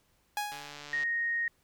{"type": "tone with exponential decay", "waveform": "sawtooth", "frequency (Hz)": 830.6, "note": "G#5", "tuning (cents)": 0, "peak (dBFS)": -25, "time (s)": [0.37, 0.93], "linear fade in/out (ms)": 1, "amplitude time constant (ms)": 120}
{"type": "click train", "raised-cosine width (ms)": 0.2, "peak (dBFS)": -27, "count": 76, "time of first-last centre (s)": [0.52, 1.034], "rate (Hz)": 146}
{"type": "tone", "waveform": "sine", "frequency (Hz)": 1864.7, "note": "A#6", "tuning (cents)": 0, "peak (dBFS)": -28, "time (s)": [0.93, 1.48], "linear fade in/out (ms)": 2}
{"effects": ["pink hiss -70 dBFS RMS until 1.63 s"]}